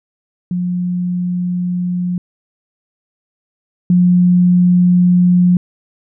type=tone pair in turn; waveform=sine; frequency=178.5 / 178.5 Hz; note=F3 / F3; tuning=+38 / +38 cents; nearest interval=unison; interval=0 cents; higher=neither; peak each=-15 / -7 dBFS; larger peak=second; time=0.51-2.18 / 3.9-5.57 s; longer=neither; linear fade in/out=2 ms; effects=none